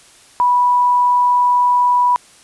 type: tone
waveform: sine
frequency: 982 Hz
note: B5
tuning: 10 cents flat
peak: -10 dBFS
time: 0.4-2.16 s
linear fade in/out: 0 ms
effects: white hiss -46 dBFS RMS until 2.43 s + resampled to 24000 Hz